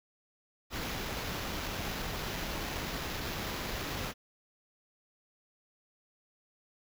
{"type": "noise with sample-and-hold", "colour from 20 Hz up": "pink", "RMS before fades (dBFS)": -37, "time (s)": [0.7, 4.14], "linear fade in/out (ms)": 50, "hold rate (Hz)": 8820, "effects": []}